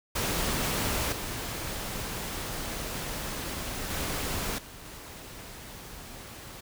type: noise with level steps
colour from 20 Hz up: pink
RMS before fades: -29 / -35 / -32 / -46 / -44 dBFS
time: 0.15-6.61 s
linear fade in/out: 10 ms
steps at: 1.12 / 3.9 / 4.58 / 4.85 s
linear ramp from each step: 5 ms
effects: none